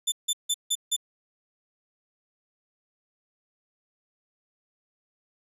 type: tone bursts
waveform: 20% pulse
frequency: 3530 Hz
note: A7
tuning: 5 cents sharp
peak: -17 dBFS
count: 5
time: 0.07-0.965 s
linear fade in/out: 10 ms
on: 51 ms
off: 160 ms
effects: none